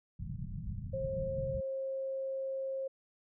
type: low-pass noise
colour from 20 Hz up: white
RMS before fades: -40 dBFS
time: 0.19-1.61 s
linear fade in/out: 5 ms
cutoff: 180 Hz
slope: 48 dB/octave
type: tone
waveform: sine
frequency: 535 Hz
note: C5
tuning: 38 cents sharp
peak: -34 dBFS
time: 0.93-2.88 s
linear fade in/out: 10 ms
effects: none